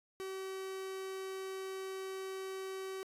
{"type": "tone", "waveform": "45% pulse", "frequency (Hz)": 381.9, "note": "G4", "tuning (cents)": -45, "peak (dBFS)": -40, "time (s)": [0.2, 3.03], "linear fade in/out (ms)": 0, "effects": ["resampled to 32000 Hz"]}